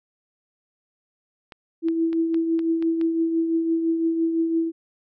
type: clicks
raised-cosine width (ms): 0.3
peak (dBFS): -24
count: 7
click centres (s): 1.522 / 1.885 / 2.13 / 2.344 / 2.592 / 2.825 / 3.013
type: tone with tremolo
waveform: sine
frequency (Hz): 328.8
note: E4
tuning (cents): -4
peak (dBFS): -17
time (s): 1.82-4.72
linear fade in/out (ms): 50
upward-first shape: triangle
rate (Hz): 5.9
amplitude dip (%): 50
effects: none